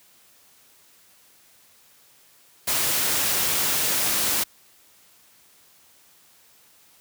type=noise; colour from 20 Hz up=white; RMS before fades=-23 dBFS; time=2.67-4.44 s; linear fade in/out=10 ms; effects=white hiss -56 dBFS RMS until 7 s + high-pass 60 Hz 12 dB/octave